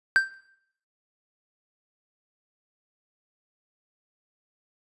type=tone with exponential decay; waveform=triangle; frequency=1568 Hz; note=G6; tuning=in tune; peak=-11 dBFS; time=0.16-0.34 s; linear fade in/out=0 ms; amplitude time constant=39 ms; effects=noise-tail reverb RT60 0.7 s tail -18 dB re dry + resampled to 24000 Hz